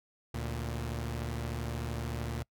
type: tone pair together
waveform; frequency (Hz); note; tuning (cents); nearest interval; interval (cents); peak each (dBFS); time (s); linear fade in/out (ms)
sawtooth; 73.34 / 116.54; D2 / A#2; -2 / 0; minor sixth; 802; -33 / -33; 0.34-2.43; 5
effects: noise-tail reverb RT60 0.1 s tail -25 dB re dry